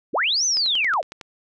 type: linear two-way sweep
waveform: sine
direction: up then down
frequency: 148.5 to 6230 to 452.6 Hz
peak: -18 dBFS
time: 0.13-1.02 s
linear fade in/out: 20 ms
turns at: 0.45 s
type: click train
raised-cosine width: 0.2 ms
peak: -18 dBFS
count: 8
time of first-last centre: 0.57-1.212 s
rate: 10.9 Hz
effects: none